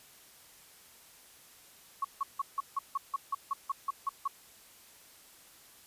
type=tone bursts; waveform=sine; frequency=1105 Hz; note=C#6; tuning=6 cents flat; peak=-28 dBFS; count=13; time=2.02-4.278 s; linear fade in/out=5 ms; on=26 ms; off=160 ms; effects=white hiss -57 dBFS RMS until 5.86 s + resampled to 32000 Hz